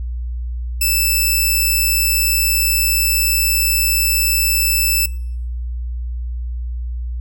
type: tone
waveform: 5% pulse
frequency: 2637 Hz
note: E7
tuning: in tune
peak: -5 dBFS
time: 0.81-5.06 s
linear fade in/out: 5 ms
effects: noise-tail reverb RT60 0.7 s tail -23 dB re dry + added 60 Hz sine -21 dBFS peak until 7.2 s